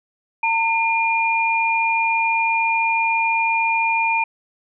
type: tone pair together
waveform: sine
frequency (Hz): 907 / 2414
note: A#5 / D7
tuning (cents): -48 / +47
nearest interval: octave + perfect fourth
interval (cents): 1695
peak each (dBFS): -19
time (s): 0.43-4.24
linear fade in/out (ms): 5
effects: none